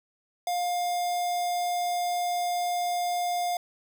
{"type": "tone with notch filter", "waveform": "square", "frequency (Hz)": 707, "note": "F5", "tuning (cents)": 21, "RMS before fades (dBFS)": -28, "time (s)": [0.47, 3.57], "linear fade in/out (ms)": 2, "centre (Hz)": 2400, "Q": 2, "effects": []}